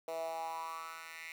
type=tone with high-pass filter sweep; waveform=10% pulse; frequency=163.2 Hz; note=E3; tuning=17 cents flat; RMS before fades=-42 dBFS; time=0.08-1.32 s; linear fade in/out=2 ms; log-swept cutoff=560 to 2100 Hz; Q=5.7; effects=10-bit